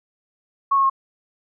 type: tone with pitch steps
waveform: sine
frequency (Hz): 1103 / 1090.3 / 1077.8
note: C#6 / C#6 / C#6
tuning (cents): -9 / -29 / -49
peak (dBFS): -14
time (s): 0.71-0.899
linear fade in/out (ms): 10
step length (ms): 63
effects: none